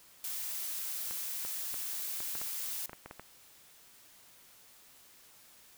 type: noise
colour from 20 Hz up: blue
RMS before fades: -38 dBFS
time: 0.24-2.86 s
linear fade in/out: 2 ms
type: clicks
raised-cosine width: 0.5 ms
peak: -29 dBFS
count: 11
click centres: 1.11 / 1.45 / 1.742 / 2.204 / 2.353 / 2.415 / 2.895 / 2.932 / 3.06 / 3.111 / 3.196 s
effects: white hiss -59 dBFS RMS until 5.77 s